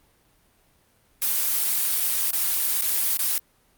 blue noise with dropouts, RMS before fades -23 dBFS, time 1.22-3.38 s, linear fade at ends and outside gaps 0 ms, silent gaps 2-2.004 / 2.307-2.332 / 2.81-2.82 / 3.17-3.192 s, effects pink hiss -62 dBFS RMS until 3.77 s + Opus 32 kbps

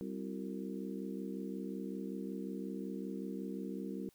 harmonic tone with a mistuned harmonic, 65.41 Hz, C2, in tune, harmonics 3 / 4 / 5 / 6 / 7, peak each -42 / -44 / -46 / -48 / -49 dBFS, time 0.01-4.09 s, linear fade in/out 0 ms, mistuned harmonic 6, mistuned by -86 cents, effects white hiss -70 dBFS RMS until 4.14 s

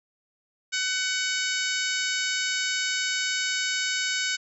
harmonic tone with a mistuned harmonic, 747 Hz, F#5, 16 cents sharp, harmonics 2 / 3 / 4 / 5 / 6 / 7 / 8 / 9 / 10, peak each -30 / -32 / -33 / -34 / -35 / -35 / -36 / -37 / -37 dBFS, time 0.72-4.37 s, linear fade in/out 20 ms, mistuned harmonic 2, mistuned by +17 cents, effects none

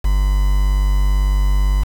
triangle tone with quantisation, 49 Hz, G1, in tune, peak -10 dBFS, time 0.04-1.84 s, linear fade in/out 10 ms, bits 5, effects none

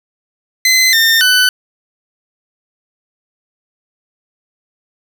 20% pulse tone with pitch steps, 2044 / 1814 / 1501 Hz, C7 / A#6 / F#6, -41 / -48 / +24 cents, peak -3 dBFS, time 0.65-1.49 s, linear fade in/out 2 ms, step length 280 ms, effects 7-bit

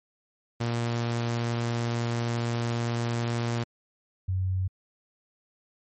sawtooth / sine tone pair in turn, 117.8 / 93.5 Hz, A#2 / F#2, +19 / +19 cents, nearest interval major third, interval 400 cents, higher first, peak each -22 / -24 dBFS, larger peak first, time 0.6-3.64 / 4.28-4.68 s, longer first, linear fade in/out 10 ms, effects MP3 32 kbps

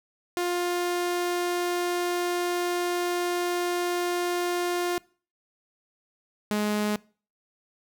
sawtooth tone pair in turn, 352.6 / 209.7 Hz, F4 / G#3, +17 / +17 cents, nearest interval major sixth, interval 900 cents, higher first, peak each -21 / -20 dBFS, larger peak second, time 0.37-4.98 / 6.51-6.96 s, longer first, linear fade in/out 0 ms, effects noise-tail reverb RT60 0.4 s tail -23 dB re dry

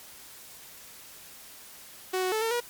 sawtooth tone with pitch steps, 372.1 / 369.9 / 436.8 / 452.1 / 480.1 Hz, F#4 / F#4 / A4 / A4 / B4, +10 / 0 / -13 / +47 / -49 cents, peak -22 dBFS, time 2.13-2.605 s, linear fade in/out 10 ms, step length 95 ms, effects white hiss -48 dBFS RMS until 2.69 s + MP3 96 kbps

